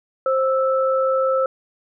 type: tone pair together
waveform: sine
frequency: 528 / 1317.5 Hz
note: C5 / E6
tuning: +16 / -1 cents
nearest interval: octave + major third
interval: 1583 cents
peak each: -17 / -22 dBFS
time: 0.26-1.46 s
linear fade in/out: 2 ms
effects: none